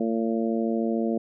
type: harmonic tone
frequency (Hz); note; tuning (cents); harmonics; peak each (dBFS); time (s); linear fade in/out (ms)
113.4; A#2; -47; 2 / 3 / 4 / 5 / 6; -25 / -29 / -31 / -33 / -35; 0-1.18; 5
effects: none